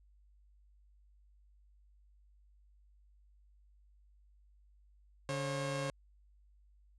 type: tone pair together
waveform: sawtooth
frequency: 142.4 / 540.7 Hz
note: C#3 / C#5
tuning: +47 / -43 cents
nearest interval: octave + major seventh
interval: 2310 cents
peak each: -34 / -34 dBFS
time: 5.29-5.9 s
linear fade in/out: 0 ms
effects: added 50 Hz sine -62 dBFS peak until 6.98 s + resampled to 22050 Hz